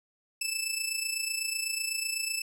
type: tone with amplitude modulation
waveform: 15% pulse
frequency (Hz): 2633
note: E7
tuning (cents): -3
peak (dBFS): -20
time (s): 0.41-2.42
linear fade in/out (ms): 5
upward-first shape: sine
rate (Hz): 28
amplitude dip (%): 65
effects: none